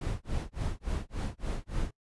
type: noise with tremolo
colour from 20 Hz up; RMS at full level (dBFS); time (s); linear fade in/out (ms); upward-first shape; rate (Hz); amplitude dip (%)
brown; -30; 0.01-1.91; 5; sine; 3.5; 100
effects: noise-tail reverb RT60 0.1 s tail -23 dB re dry + resampled to 24000 Hz